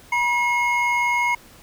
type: tone pair together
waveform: triangle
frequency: 963 / 2162 Hz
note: B5 / C#7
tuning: -44 / -44 cents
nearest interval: octave + major second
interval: 1400 cents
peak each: -19 dBFS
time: 0.12-1.35 s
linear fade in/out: 5 ms
effects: pink hiss -48 dBFS RMS until 1.62 s